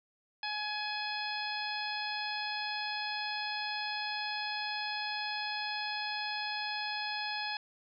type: harmonic tone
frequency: 842 Hz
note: G#5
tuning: 24 cents sharp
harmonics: 1 / 2 / 3 / 4 / 5 / 6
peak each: -39 / -40 / -41 / -43 / -42 / -43 dBFS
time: 0.43-7.57 s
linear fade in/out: 2 ms
effects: none